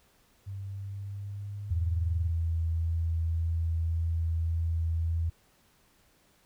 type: tone with pitch glide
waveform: sine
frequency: 98 to 103.35 Hz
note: G2 to G#2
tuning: 0 to -8 cents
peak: -35 dBFS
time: 0.46-2.31 s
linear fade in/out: 20 ms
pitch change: +92 cents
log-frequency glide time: 0.67-2.07 s
type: tone with vibrato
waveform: sine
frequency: 82.41 Hz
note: E2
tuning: in tune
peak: -26 dBFS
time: 1.7-5.3 s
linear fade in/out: 10 ms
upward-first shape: triangle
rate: 1.8 Hz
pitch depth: 9 cents each way
effects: pink hiss -65 dBFS RMS until 6.45 s